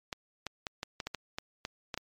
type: clicks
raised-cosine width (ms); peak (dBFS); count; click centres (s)
0.2; -18; 11; 0.128 / 0.467 / 0.668 / 0.831 / 1.002 / 1.07 / 1.147 / 1.385 / 1.651 / 1.942 / 1.976
effects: MP3 96 kbps